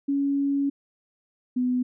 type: tone pair in turn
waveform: sine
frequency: 279.8 / 250 Hz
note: C#4 / B3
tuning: +16 / +21 cents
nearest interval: major second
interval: 195 cents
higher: first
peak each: -21 dBFS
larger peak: neither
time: 0.08-0.7 / 1.56-1.83 s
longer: first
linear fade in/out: 10 ms
effects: none